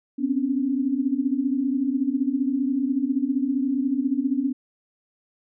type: tone cluster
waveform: sine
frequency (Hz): 252 / 267.7 / 282.4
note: B3 / C4 / C#4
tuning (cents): +35 / +40 / +32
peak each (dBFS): -25 / -27 / -24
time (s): 0.18-4.53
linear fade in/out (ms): 20
effects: none